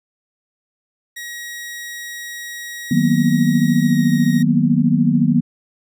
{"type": "tone with pitch glide", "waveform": "sawtooth", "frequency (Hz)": [1900, 1881.4], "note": ["A#6", "A#6"], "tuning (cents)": [33, 15], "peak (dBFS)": -25, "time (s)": [1.16, 4.43], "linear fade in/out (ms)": 10, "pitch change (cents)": -18, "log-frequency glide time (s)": [3.84, 4.01]}
{"type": "chord", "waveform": "sine", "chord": "B major seventh", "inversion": "first", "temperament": "equal", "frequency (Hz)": [155.56, 185, 233.1, 246.9], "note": ["D#3", "F#3", "A#3", "B3"], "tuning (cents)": [0, 0, 0, 0], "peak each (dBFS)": [-18, -19, -17, -17], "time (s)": [2.91, 5.41], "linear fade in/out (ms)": 5}
{"effects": []}